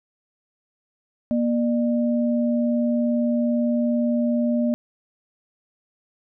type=tone pair together; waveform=sine; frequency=237.7 / 599.8 Hz; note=A#3 / D5; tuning=+34 / +36 cents; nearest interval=octave + major third; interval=1602 cents; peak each=-19 / -26 dBFS; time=1.31-4.74 s; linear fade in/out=0 ms; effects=none